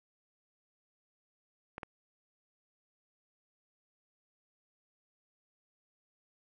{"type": "clicks", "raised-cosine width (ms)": 0.5, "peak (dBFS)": -25, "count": 2, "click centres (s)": [1.781, 1.832], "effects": []}